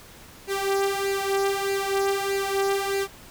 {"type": "tone with flanger", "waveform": "sawtooth", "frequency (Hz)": 393.5, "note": "G4", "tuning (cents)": 7, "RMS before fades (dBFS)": -25, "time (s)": [0.47, 3.08], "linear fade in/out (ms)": 50, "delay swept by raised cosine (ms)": [0.43, 2.73], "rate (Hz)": 1.6, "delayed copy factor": 0.65, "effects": ["pink hiss -47 dBFS RMS until 3.3 s"]}